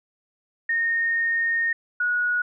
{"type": "tone pair in turn", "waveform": "sine", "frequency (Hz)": [1843, 1457.3], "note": ["A#6", "F#6"], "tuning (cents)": [-20, -27], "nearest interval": "major third", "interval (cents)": 407, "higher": "first", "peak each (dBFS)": -20, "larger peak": "neither", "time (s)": [[0.69, 1.73], [2, 2.42]], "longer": "first", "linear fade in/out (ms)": 5, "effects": []}